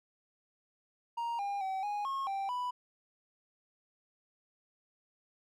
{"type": "tone with pitch steps", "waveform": "triangle", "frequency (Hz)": [936, 804, 765, 826, 1085, 784, 989], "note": ["A#5", "G5", "G5", "G#5", "C#6", "G5", "B5"], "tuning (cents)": [7, 44, -42, -10, -37, 0, 2], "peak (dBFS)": -31, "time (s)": [1.17, 2.71], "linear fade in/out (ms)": 10, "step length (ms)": 220, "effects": []}